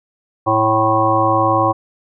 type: harmonic tone with a mistuned harmonic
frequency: 110 Hz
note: A2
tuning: in tune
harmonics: 1 / 3 / 5 / 7 / 9 / 10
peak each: -22 / -20 / -19 / -18 / -19 / -17 dBFS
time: 0.46-1.73 s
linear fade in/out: 20 ms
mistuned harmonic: 10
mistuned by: -17 cents
effects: none